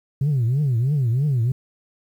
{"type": "tone with vibrato", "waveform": "sine", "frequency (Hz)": 130.81, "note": "C3", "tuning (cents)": 0, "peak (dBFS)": -15, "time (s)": [0.21, 1.52], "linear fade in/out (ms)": 5, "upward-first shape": "triangle", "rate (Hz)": 3.1, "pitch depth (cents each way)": 290, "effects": ["tanh soft clip ceiling -15 dBFS", "9-bit"]}